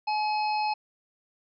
harmonic tone, 850 Hz, G#5, 40 cents sharp, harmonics 1 / 3 / 5 / 6, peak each -25 / -35 / -39 / -41 dBFS, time 0.07-0.74 s, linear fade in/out 10 ms, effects none

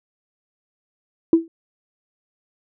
sine tone with exponential decay, 329.6 Hz, E4, in tune, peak -5 dBFS, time 1.33-1.48 s, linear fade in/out 2 ms, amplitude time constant 31 ms, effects tanh soft clip ceiling -3 dBFS

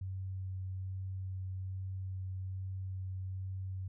sine tone with vibrato, 94.3 Hz, F#2, 33 cents sharp, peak -37 dBFS, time 0.01-3.88 s, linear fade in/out 5 ms, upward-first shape sine, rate 1.2 Hz, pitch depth 9 cents each way, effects none

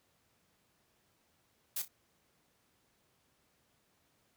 blue noise with echo, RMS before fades -36 dBFS, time 1.76-1.82 s, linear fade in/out 5 ms, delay 31 ms, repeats 2, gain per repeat -11 dB, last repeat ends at 1.882 s, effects pink hiss -73 dBFS RMS until 4.36 s + high-pass 80 Hz 12 dB/octave

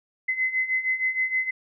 sine beating tone pair, 2039 / 2045.4 Hz, C7 / C7, -45 / -40 cents, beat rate 6.4 Hz, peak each -28 / -24 dBFS, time 0.28-1.51 s, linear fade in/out 10 ms, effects none

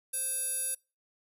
square tone with band-pass filter, 523.3 Hz, C5, in tune, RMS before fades -33 dBFS, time 0.13-0.75 s, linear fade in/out 10 ms, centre 11000 Hz, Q 8.3, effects noise-tail reverb RT60 0.3 s tail -25 dB re dry

